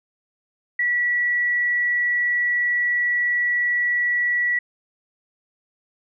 sine tone, 1943 Hz, B6, 29 cents flat, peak -18 dBFS, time 0.79-4.59 s, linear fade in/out 5 ms, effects none

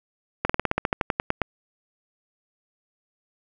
slowing click train, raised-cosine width 0.5 ms, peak -6 dBFS, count 14, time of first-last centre 0.45-1.417 s, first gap 45 ms, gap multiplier 1.08, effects none

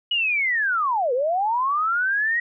sine linear two-way sweep, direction down then up, 2937 to 471.5 to 1917 Hz, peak -19 dBFS, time 0.11-2.4 s, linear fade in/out 5 ms, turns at 1.13 s, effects none

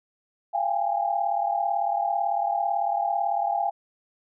sine tone cluster, 691 / 793 / 831 Hz, F5 / G5 / G#5, -19 / +20 / +1 cents, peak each -27 / -26 / -28 dBFS, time 0.53-3.71 s, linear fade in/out 20 ms, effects none

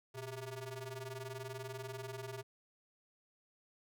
sawtooth ring-modulated tone, 261.6 Hz, C4, in tune, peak -36 dBFS, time 0.14-2.43 s, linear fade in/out 20 ms, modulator 141 Hz, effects none

